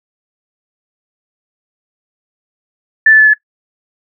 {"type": "tone with pitch steps", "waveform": "sine", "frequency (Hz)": [1760, 1745.8, 1731.8, 1717.8], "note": ["A6", "A6", "A6", "A6"], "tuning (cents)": [0, -14, -28, -42], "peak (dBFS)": -3, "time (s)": [3.06, 3.336], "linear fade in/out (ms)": 5, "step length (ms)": 69, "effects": ["noise-tail reverb RT60 0.1 s tail -20 dB re dry"]}